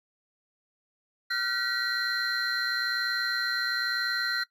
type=tone cluster; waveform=triangle; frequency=1394 / 1515 / 1919 / 4114 Hz; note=F6 / F#6 / A#6 / C8; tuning=-4 / +40 / +50 / -30 cents; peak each=-31 dBFS; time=1.3-4.44 s; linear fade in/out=10 ms; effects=noise-tail reverb RT60 0.1 s tail -20 dB re dry